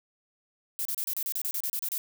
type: noise bursts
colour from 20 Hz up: violet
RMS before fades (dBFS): -31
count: 13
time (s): 0.79-1.98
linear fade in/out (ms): 0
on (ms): 62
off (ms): 32
effects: none